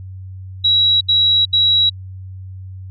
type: tone bursts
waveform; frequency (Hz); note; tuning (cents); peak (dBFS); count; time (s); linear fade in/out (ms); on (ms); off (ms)
sine; 3880; B7; -31; -10; 3; 0.64-1.898; 10; 370; 74
effects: added 94 Hz sine -29 dBFS peak until 2.9 s